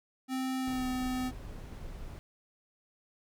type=tone with pitch glide; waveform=square; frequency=260.6 to 254.8 Hz; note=C4 to C4; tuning=-7 to -46 cents; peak=-32 dBFS; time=0.28-1.32 s; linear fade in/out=50 ms; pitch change=-39 cents; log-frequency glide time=0.6-0.85 s
type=noise; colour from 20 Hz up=brown; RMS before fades=-43 dBFS; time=0.67-2.19 s; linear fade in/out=0 ms
effects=none